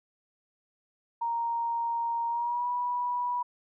sine tone with pitch glide, 932.3 to 977 Hz, A#5 to B5, 0 to -19 cents, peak -27 dBFS, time 1.21-3.43 s, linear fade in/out 10 ms, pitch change +81 cents, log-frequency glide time 2.28-2.68 s, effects none

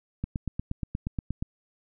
click train, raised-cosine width 5 ms, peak -17 dBFS, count 11, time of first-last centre 0.24-1.425 s, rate 8.44 Hz, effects none

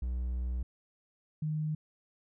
triangle / sine tone pair in turn, 61.74 / 153.97 Hz, B1 / D#3, 0 / -18 cents, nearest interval octave + major third, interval 1582 cents, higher second, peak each -29 / -30 dBFS, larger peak first, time 0.02-0.63 / 1.42-1.75 s, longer first, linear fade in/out 5 ms, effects none

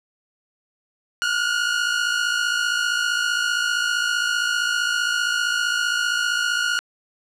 sawtooth tone pair together, 1419 / 1474.3 Hz, F6 / F#6, +27 / -7 cents, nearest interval minor second, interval 66 cents, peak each -18 / -20 dBFS, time 1.22-6.79 s, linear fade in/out 0 ms, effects low-pass 7000 Hz 12 dB/octave + 9-bit

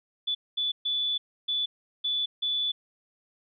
sine tone bursts at uneven times, 3466 Hz, A7, 27 cents flat, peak -25 dBFS, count 6, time 0.27-0.35 / 0.57-0.72 / 0.85-1.18 / 1.48-1.66 / 2.04-2.26 / 2.42-2.72 s, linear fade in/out 10 ms, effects none

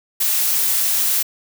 blue noise, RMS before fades -18 dBFS, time 0.2-1.23 s, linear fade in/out 10 ms, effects none

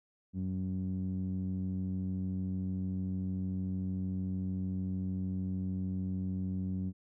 sawtooth tone with low-pass filter, 93.3 Hz, F#2, 15 cents sharp, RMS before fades -35 dBFS, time 0.33-6.93 s, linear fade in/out 50 ms, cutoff 220 Hz, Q 5.6, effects none

